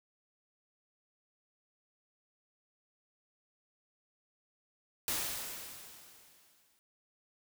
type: noise with exponential decay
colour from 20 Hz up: white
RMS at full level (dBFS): -33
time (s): 5.08-6.79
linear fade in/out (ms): 0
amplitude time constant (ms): 370
effects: none